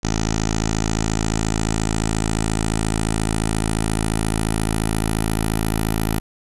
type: tone with low-pass filter sweep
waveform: 10% pulse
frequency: 54.3 Hz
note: A1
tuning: 22 cents flat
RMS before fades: -21 dBFS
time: 0.03-6.2 s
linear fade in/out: 10 ms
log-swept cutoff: 6400 to 12000 Hz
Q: 4.3
effects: none